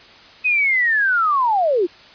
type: linear sweep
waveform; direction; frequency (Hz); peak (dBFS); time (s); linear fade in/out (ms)
sine; down; 2543 to 320.6; -14; 0.44-1.87; 20
effects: white hiss -44 dBFS RMS until 2.14 s + resampled to 11025 Hz